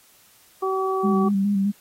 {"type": "harmonic tone", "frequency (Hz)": 381, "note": "G4", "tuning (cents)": -49, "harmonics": [1, 2, 3], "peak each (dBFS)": [-23, -29, -26], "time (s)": [0.62, 1.29], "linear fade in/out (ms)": 10}
{"type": "tone with vibrato", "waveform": "sine", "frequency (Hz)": 199.6, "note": "G3", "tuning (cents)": 32, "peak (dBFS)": -18, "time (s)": [1.03, 1.72], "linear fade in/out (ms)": 20, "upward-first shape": "square", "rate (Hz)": 4.8, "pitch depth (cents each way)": 35}
{"effects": ["white hiss -55 dBFS RMS until 1.8 s", "AAC 48 kbps"]}